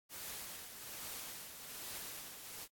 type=noise with tremolo; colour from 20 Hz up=white; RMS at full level=-45 dBFS; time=0.09-2.68 s; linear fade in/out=50 ms; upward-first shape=triangle; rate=1.2 Hz; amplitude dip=55%; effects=AAC 64 kbps